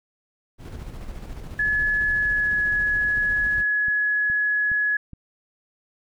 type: noise with tremolo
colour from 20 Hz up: brown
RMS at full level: -34 dBFS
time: 0.58-3.65 s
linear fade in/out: 50 ms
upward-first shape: square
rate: 14 Hz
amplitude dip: 35%
type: tone with pitch glide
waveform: sine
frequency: 1705 to 1689.3 Hz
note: G#6 to G#6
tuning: +45 to +29 cents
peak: -19 dBFS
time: 1.59-4.97 s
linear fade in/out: 5 ms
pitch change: -16 cents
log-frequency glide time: 2.06-2.61 s
type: click train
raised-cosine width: 5 ms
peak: -27 dBFS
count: 6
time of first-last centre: 3.05-5.133 s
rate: 2.4 Hz
effects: none

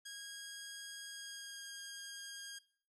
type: tone with pitch glide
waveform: 10% pulse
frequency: 1637 to 1621 Hz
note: G#6 to G#6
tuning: -25 to -42 cents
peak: -37 dBFS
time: 0.05-2.59 s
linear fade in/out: 10 ms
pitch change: -17 cents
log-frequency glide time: 1.08-1.68 s
effects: noise-tail reverb RT60 0.5 s tail -20 dB re dry + low-pass 10000 Hz 12 dB/octave

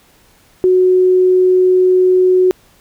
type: tone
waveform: sine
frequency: 368.3 Hz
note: F#4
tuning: 8 cents flat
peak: -7 dBFS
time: 0.64-2.51 s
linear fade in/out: 0 ms
effects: pink hiss -50 dBFS RMS until 2.8 s

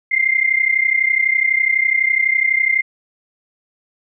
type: tone pair together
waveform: sine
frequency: 2083 / 2115 Hz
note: C7 / C7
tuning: -8 / +18 cents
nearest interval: unison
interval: 26 cents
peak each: -16 dBFS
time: 0.11-2.82 s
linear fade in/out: 10 ms
effects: none

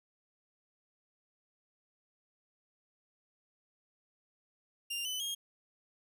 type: tone with pitch steps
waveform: sawtooth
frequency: 2794 / 3012 / 3247 Hz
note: F7 / F#7 / G#7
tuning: 0 / +30 / -40 cents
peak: -32 dBFS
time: 4.9-5.35 s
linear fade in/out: 10 ms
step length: 150 ms
effects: none

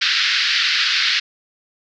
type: band-pass noise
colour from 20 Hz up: white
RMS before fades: -18 dBFS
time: 0.01-1.2 s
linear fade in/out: 10 ms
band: 1400 to 4900 Hz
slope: 48 dB/octave
effects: none

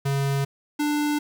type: tone pair in turn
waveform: square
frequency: 138.59 / 295.8 Hz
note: C#3 / D4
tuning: 0 / +13 cents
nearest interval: octave + minor second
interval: 1313 cents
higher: second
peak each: -22 dBFS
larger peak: neither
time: 0.05-0.45 / 0.79-1.19 s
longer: neither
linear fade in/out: 10 ms
effects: 9-bit

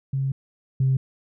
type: tone pair in turn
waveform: sine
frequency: 135.3 / 132.44 Hz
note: C#3 / C3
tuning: -42 / +21 cents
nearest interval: unison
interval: 37 cents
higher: first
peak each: -21 / -16 dBFS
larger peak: second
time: 0.13-0.32 / 0.8-0.97 s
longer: first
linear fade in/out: 5 ms
effects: tanh soft clip ceiling -13 dBFS

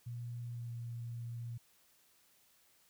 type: tone with pitch glide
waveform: sine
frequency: 119.7 to 117.98 Hz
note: A#2 to A#2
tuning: +46 to +21 cents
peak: -40 dBFS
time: 0.06-1.58 s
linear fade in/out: 10 ms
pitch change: -25 cents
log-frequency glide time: 0.5-0.71 s
effects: white hiss -69 dBFS RMS until 2.89 s

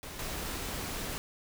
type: noise with level steps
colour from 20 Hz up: pink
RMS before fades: -43 / -37 dBFS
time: 0.03-1.18 s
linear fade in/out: 0 ms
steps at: 0.19 s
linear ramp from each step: 2 ms
effects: none

